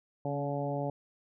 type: harmonic tone with a mistuned harmonic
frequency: 142.6 Hz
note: C#3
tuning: 49 cents sharp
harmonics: 1 / 2 / 3 / 4 / 5 / 6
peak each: -35 / -38 / -40 / -36 / -39 / -42 dBFS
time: 0.25-0.9 s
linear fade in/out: 2 ms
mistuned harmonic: 2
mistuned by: -21 cents
effects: none